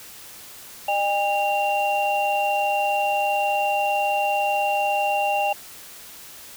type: tone cluster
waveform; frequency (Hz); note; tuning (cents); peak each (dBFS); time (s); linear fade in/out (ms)
sine; 605 / 807 / 2766; D#5 / G#5 / F7; -49 / -50 / -17; -26 / -21 / -27; 0.88-5.53; 5
effects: white hiss -42 dBFS RMS until 6.56 s